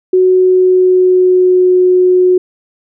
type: tone with pitch glide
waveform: sine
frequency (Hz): 370 to 365.1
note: F#4 to F#4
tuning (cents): 0 to -23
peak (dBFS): -5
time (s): 0.13-2.38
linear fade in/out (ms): 5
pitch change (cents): -23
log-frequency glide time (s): 0.35-1.76
effects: none